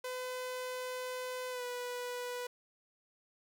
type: tone with pitch glide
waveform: sawtooth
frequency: 506 to 491.9 Hz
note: B4 to B4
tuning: +42 to -7 cents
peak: -34 dBFS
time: 0.04-2.47 s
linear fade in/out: 5 ms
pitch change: -49 cents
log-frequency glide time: 1.5-1.63 s
effects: none